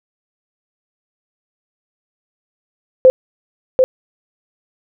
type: tone with echo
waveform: sine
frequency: 517 Hz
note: C5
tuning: 21 cents flat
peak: -3 dBFS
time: 3.05-3.1 s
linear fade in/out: 0 ms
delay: 740 ms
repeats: 1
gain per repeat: -4 dB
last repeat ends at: 3.84 s
effects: none